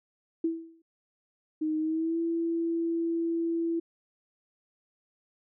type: tone with exponential decay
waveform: sine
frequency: 328.5 Hz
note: E4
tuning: 6 cents flat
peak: -22 dBFS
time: 0.44-0.82 s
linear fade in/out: 5 ms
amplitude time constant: 81 ms
type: tone with pitch glide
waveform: sine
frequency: 311.1 to 333.4 Hz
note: D#4 to E4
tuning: 0 to +20 cents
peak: -26 dBFS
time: 1.61-3.8 s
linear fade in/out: 10 ms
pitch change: +120 cents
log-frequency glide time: 1.78-2.19 s
effects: none